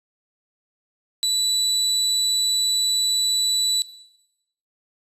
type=tone; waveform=30% pulse; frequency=3957 Hz; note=B7; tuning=3 cents sharp; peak=-16 dBFS; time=1.23-3.82 s; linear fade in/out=0 ms; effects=noise-tail reverb RT60 0.9 s tail -17 dB re dry + resampled to 32000 Hz